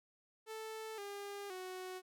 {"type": "tone with pitch steps", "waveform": "sawtooth", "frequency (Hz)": [440, 403.5, 370], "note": ["A4", "G#4", "F#4"], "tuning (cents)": [0, -50, 0], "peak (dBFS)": -40, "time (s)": [0.46, 2.02], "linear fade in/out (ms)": 50, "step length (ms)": 520, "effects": []}